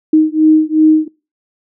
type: beating tone pair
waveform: sine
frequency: 310.8 / 313.5 Hz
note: D#4 / D#4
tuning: -2 / +13 cents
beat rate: 2.7 Hz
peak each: -10 dBFS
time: 0.13-1.08 s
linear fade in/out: 5 ms
effects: noise-tail reverb RT60 0.3 s tail -23 dB re dry